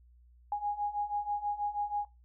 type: beating tone pair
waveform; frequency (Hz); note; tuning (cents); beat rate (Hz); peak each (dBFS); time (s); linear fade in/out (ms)
sine; 821 / 827.2; G#5 / G#5; -20 / -7; 6.2; -36 / -33; 0.52-2.05; 2
effects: noise-tail reverb RT60 0.2 s tail -17 dB re dry + added 60 Hz sine -57 dBFS peak until 2.24 s